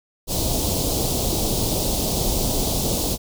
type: band-stop noise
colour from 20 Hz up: pink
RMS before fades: -22 dBFS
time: 0.27-3.18 s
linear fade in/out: 50 ms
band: 790 to 3600 Hz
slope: 24 dB/octave
effects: none